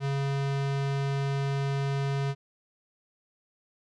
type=tone; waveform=square; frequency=138.59 Hz; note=C#3; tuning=in tune; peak=-27 dBFS; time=0-2.35 s; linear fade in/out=50 ms; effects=low-pass 5000 Hz 12 dB/octave